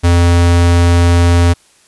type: tone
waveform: square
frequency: 86.4 Hz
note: F2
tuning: 18 cents flat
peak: -7 dBFS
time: 0.03-1.54 s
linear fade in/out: 20 ms
effects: white hiss -49 dBFS RMS until 1.87 s + resampled to 24000 Hz